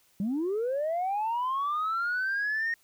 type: linear sweep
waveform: sine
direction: up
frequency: 185 to 1864.7 Hz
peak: -25 dBFS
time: 0.2-2.74 s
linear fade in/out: 2 ms
effects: tanh soft clip ceiling -24 dBFS + white hiss -65 dBFS RMS until 2.83 s